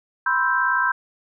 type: chord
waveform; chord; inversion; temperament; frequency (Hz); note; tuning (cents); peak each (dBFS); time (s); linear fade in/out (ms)
sine; C major seventh; third; equal; 987.8 / 1046.5 / 1318.5 / 1568; B5 / C6 / E6 / G6; 0 / 0 / 0 / 0; -24 / -25 / -26 / -20; 0.26-0.92; 5
effects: none